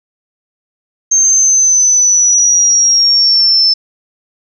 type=linear sweep; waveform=sine; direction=down; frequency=6370 to 5274 Hz; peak=-6 dBFS; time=1.11-3.74 s; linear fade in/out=10 ms; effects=none